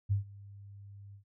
sine tone with ADSR envelope, 100 Hz, G2, 35 cents sharp, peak -24 dBFS, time 0.09-1.24 s, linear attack 27 ms, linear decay 120 ms, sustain -23 dB, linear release 100 ms, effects none

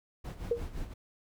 brown noise with tremolo, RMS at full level -37 dBFS, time 0.24-0.94 s, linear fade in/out 10 ms, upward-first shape sine, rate 5.8 Hz, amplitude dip 70%
sine tone with exponential decay, 471.8 Hz, A#4, 21 cents sharp, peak -22 dBFS, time 0.51-0.65 s, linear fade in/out 5 ms, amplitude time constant 29 ms
effects none

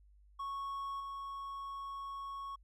triangle tone with level steps, 1105 Hz, C#6, 6 cents flat, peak -36 / -39 dBFS, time 0.39-2.56 s, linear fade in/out 10 ms, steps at 1 s, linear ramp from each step 2 ms, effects added 50 Hz sine -60 dBFS peak until 2.63 s

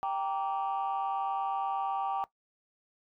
sine chord, G minor, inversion none, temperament equal with one note detuned, 784 / 932.3 / 1161.8 Hz, G5 / Bb5 / D6, 0 / 0 / -19 cents, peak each -30 / -35 / -35 dBFS, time 0.03-2.24 s, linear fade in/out 0 ms, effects noise-tail reverb RT60 0.1 s tail -18 dB re dry + tanh soft clip ceiling -24 dBFS

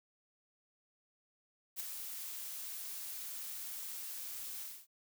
blue noise with ADSR envelope, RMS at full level -38 dBFS, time 1.76-4.87 s, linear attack 40 ms, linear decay 11 ms, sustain -6 dB, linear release 250 ms, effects none

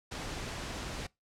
pink noise, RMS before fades -39 dBFS, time 0.11-1.07 s, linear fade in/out 10 ms, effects noise-tail reverb RT60 0.2 s tail -23 dB re dry + low-pass 7000 Hz 12 dB/octave

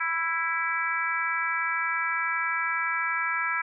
harmonic tone with a mistuned harmonic, 329.6 Hz, E4, in tune, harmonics 3 / 4 / 5 / 6 / 7, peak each -34 / -30 / -30 / -34 / -31 dBFS, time 0-3.62 s, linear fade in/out 10 ms, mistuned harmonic 4, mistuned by +16 cents, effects none

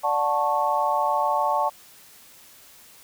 sine chord, D major seventh, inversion none, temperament just, 587.3 / 734.2 / 881 / 1101.2 Hz, D5 / F#5 / A5 / C#6, 0 / -14 / +2 / -12 cents, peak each -27 / -27 / -23 / -26 dBFS, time 0.03-1.7 s, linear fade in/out 20 ms, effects white hiss -50 dBFS RMS until 3.03 s

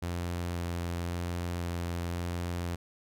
sawtooth tone with vibrato, 86.7 Hz, F2, 12 cents flat, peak -28 dBFS, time 0.02-2.76 s, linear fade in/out 10 ms, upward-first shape square, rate 0.95 Hz, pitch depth 8 cents each way, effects none

